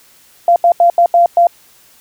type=tone bursts at uneven times; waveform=sine; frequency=690 Hz; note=F5; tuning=21 cents flat; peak=-5 dBFS; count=6; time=0.48-0.56 / 0.64-0.72 / 0.8-0.9 / 0.98-1.06 / 1.14-1.26 / 1.37-1.47 s; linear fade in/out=2 ms; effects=white hiss -47 dBFS RMS until 2 s